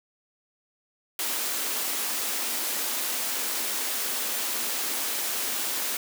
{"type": "high-pass noise", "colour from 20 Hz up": "white", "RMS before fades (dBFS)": -29, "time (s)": [1.19, 5.97], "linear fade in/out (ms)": 2, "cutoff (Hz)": 210, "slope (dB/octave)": 96, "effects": []}